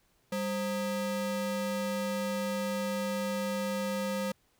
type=ring-modulated tone; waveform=square; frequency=362 Hz; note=F#4; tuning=38 cents flat; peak=-28 dBFS; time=0.32-4.32 s; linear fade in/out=5 ms; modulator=164 Hz; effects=pink hiss -70 dBFS RMS until 4.59 s